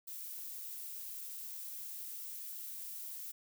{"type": "noise", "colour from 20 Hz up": "violet", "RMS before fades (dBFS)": -45, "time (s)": [0.07, 3.32], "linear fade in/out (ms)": 10, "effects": []}